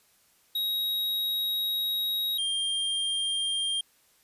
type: tone pair in turn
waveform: square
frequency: 3802 / 3197 Hz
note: A#7 / G7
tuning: +33 / +33 cents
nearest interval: minor third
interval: 300 cents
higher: first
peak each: -27 dBFS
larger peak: neither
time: 0.55-2.38 / 2.38-3.81 s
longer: first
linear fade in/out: 5 ms
effects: white hiss -64 dBFS RMS until 4.23 s + resampled to 32000 Hz